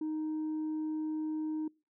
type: tone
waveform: sine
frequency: 310.8 Hz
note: D#4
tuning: 2 cents flat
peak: -30 dBFS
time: 0.01-1.68 s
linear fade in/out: 5 ms
effects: noise-tail reverb RT60 0.3 s tail -26 dB re dry + tanh soft clip ceiling -31 dBFS